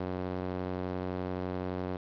sawtooth tone with band-pass filter, 91.7 Hz, F#2, 15 cents flat, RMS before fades -35 dBFS, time 0-1.97 s, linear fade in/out 5 ms, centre 450 Hz, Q 0.75, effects resampled to 11025 Hz + 9-bit

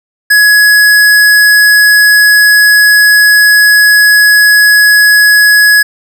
square tone, 1681 Hz, G#6, 20 cents sharp, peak -3 dBFS, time 0.3-5.83 s, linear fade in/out 10 ms, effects none

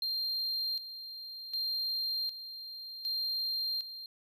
triangle tone with tremolo, 4186 Hz, C8, in tune, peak -30 dBFS, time 0.02-4.06 s, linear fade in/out 2 ms, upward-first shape square, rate 0.66 Hz, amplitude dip 70%, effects none

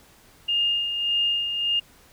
sine tone with tremolo, 2826 Hz, F7, 20 cents sharp, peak -19 dBFS, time 0.48-1.8 s, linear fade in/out 10 ms, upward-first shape sine, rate 1.7 Hz, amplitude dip 50%, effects pink hiss -54 dBFS RMS until 2.12 s

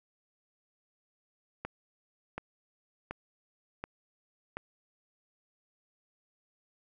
click train, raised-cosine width 0.5 ms, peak -21 dBFS, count 5, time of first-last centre 1.65-4.57 s, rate 1.37 Hz, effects none

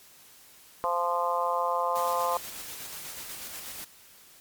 harmonic tone, 173.5 Hz, F3, 11 cents flat, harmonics 3 / 4 / 5 / 6 / 7, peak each -31 / -32 / -32 / -28 / -35 dBFS, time 0.84-2.37 s, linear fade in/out 0 ms
white noise with tremolo, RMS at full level -39 dBFS, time 1.95-3.85 s, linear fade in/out 10 ms, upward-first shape square, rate 8.2 Hz, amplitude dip 25%
effects white hiss -54 dBFS RMS until 4.4 s + MP3 96 kbps

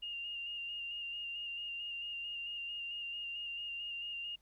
sine tone with vibrato, 2814 Hz, F7, 12 cents sharp, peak -39 dBFS, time 0.02-4.36 s, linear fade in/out 10 ms, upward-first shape square, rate 4.5 Hz, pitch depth 20 cents each way, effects added 50 Hz sine -70 dBFS peak until 4.41 s + pink hiss -75 dBFS RMS until 4.41 s

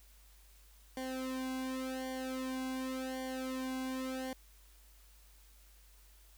sawtooth tone with flanger, 260.1 Hz, C4, 10 cents flat, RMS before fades -39 dBFS, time 0.97-4.33 s, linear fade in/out 2 ms, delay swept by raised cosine 0.77 to 1.64 ms, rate 0.89 Hz, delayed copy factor -1, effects added 50 Hz sine -59 dBFS peak until 6.37 s + white hiss -65 dBFS RMS until 6.37 s

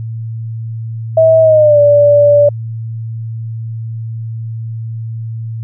sine tone with pitch glide, 645 to 581.3 Hz, E5 to D5, -38 to -18 cents, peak -4 dBFS, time 1.17-2.49 s, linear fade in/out 5 ms, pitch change -180 cents, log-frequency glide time 1.41-1.8 s, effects added 113 Hz sine -19 dBFS peak until 5.63 s

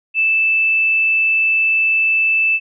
sine tone, 2637 Hz, E7, in tune, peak -12 dBFS, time 0.14-2.6 s, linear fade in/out 50 ms, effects none

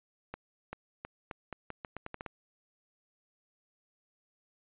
accelerating click train, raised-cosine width 0.5 ms, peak -24 dBFS, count 12, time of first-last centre 0.34-2.262 s, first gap 390 ms, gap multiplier 0.82, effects resampled to 8000 Hz

